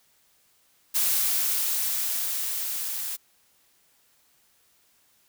blue noise with level ramp, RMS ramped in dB -23 to -32 dBFS, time 0.94-3.17 s, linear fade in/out 20 ms, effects white hiss -64 dBFS RMS until 5.28 s

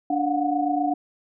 sine tone cluster, 292.7 / 710 / 738 Hz, D4 / F5 / F#5, -6 / +28 / -5 cents, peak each -24 / -26 / -25 dBFS, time 0.1-0.94 s, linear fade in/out 5 ms, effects none

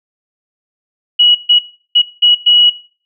sine tone bursts at uneven times, 2918 Hz, F#7, 25 cents flat, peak -5 dBFS, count 5, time 1.19-1.35 / 1.49-1.59 / 1.95-2.02 / 2.22-2.35 / 2.46-2.7 s, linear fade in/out 10 ms, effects noise-tail reverb RT60 0.4 s tail -19 dB re dry

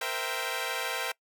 10% pulse chord, C dominant seventh, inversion third, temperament equal with one note detuned, 466.2 / 518.4 / 659.3 / 784 Hz, Bb4 / C5 / E5 / G5, 0 / -16 / 0 / 0 cents, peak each -28 dBFS, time 0.01-1.12 s, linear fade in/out 5 ms, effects noise-tail reverb RT60 0.1 s tail -23 dB re dry

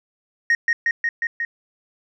sine tone with echo, 1864.7 Hz, A#6, in tune, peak -11 dBFS, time 0.5-0.55 s, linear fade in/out 2 ms, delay 180 ms, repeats 5, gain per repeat -2 dB, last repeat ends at 1.45 s, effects tanh soft clip ceiling -13 dBFS

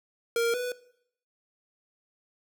square tone pair in turn, 466.2 / 493.9 Hz, A#4 / B4, 0 / 0 cents, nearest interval minor second, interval 100 cents, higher second, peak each -24 / -30 dBFS, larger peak first, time 0.36-0.54 / 0.54-0.72 s, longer neither, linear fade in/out 2 ms, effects noise-tail reverb RT60 0.7 s tail -19 dB re dry

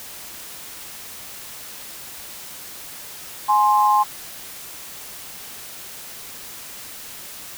sine tone pair together, 837 / 1050.6 Hz, G#5 / C6, +13 / +7 cents, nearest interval major third, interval 394 cents, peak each -16 / -16 dBFS, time 3.48-4.04 s, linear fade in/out 20 ms, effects white hiss -37 dBFS RMS until 7.57 s

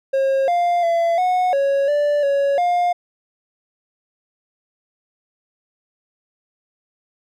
triangle tone with pitch steps, 539 / 699 / 676 / 731 / 554 / 585 / 559 / 707 Hz, C#5 / F5 / E5 / F#5 / C#5 / D5 / C#5 / F5, -49 / +1 / +43 / -21 / -1 / -7 / +14 / +21 cents, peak -13 dBFS, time 0.13-2.93 s, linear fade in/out 10 ms, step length 350 ms, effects none

